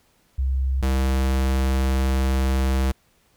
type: tone pair in turn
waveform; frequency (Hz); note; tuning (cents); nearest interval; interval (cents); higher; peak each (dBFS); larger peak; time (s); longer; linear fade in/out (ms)
sine / square; 66 / 66; C2 / C2; +16 / +16; unison; 0; neither; -19; neither; 0.38-0.82 / 0.82-2.92; second; 10
effects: pink hiss -62 dBFS RMS until 3.36 s